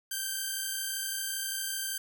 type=tone pair together; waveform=5% pulse; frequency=1550.4 / 1583 Hz; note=G6 / G6; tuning=-20 / +17 cents; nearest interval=unison; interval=37 cents; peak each=-24 dBFS; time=0.11-1.98 s; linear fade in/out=5 ms; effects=none